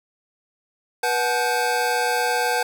square tone cluster, 486.5 / 741 / 859 / 1568 Hz, B4 / F#5 / A5 / G6, -26 / +2 / -42 / 0 cents, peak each -26 dBFS, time 1.03-2.63 s, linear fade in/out 5 ms, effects none

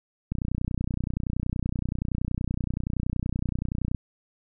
click train, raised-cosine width 5 ms, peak -15 dBFS, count 112, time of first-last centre 0.32-3.947 s, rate 30.6 Hz, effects none

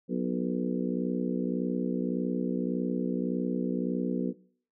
harmonic tone with a mistuned harmonic, 61.74 Hz, B1, in tune, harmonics 3 / 4 / 5 / 6 / 7 / 8, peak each -31 / -31 / -37 / -36 / -39 / -38 dBFS, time 0.08-4.34 s, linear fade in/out 50 ms, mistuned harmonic 7, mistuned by +49 cents, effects noise-tail reverb RT60 0.5 s tail -20 dB re dry

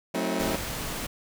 20% pulse chord, F# diminished seventh, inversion none, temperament just, 185 / 222 / 266.4 / 319.7 Hz, F#3 / A3 / C4 / Eb4, 0 / +16 / +31 / +47 cents, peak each -27 dBFS, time 0.14-0.56 s, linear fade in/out 5 ms
pink noise, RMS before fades -33 dBFS, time 0.39-1.07 s, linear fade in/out 10 ms
effects none

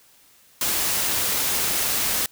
white noise, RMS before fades -23 dBFS, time 0.61-2.26 s, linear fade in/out 2 ms, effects white hiss -55 dBFS RMS until 2.31 s

